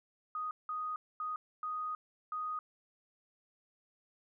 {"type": "tone bursts at uneven times", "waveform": "sine", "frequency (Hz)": 1244.5, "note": "D#6", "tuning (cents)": 0, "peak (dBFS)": -35, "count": 5, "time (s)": [[0.35, 0.51], [0.69, 0.96], [1.2, 1.36], [1.63, 1.95], [2.32, 2.59]], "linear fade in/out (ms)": 2, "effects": []}